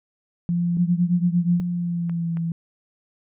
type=tone with vibrato; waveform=sine; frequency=172.6 Hz; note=F3; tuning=20 cents flat; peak=-19 dBFS; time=0.49-1.6 s; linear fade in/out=0 ms; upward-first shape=triangle; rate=1.9 Hz; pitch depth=10 cents each way
type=tone with pitch glide; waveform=sine; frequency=181.7 to 166.62 Hz; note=F#3 to E3; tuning=-31 to +19 cents; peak=-22 dBFS; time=0.77-2.52 s; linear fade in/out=2 ms; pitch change=-150 cents; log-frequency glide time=1.26-2.35 s
type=clicks; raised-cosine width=0.5 ms; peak=-27 dBFS; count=2; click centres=2.096 / 2.371 s
effects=none